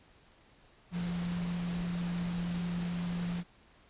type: tone in noise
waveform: sine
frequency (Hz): 174.3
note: F3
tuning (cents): -3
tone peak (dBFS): -32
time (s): 0.91-3.44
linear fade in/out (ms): 50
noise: pink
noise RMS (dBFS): -44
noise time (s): 0.91-3.44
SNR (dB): +9
effects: pink hiss -62 dBFS RMS until 3.89 s + resampled to 8000 Hz